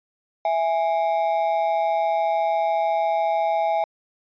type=ring-modulated tone; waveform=triangle; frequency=743 Hz; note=F#5; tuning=7 cents sharp; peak=-14 dBFS; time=0.45-3.84 s; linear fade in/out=2 ms; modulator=83 Hz; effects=resampled to 11025 Hz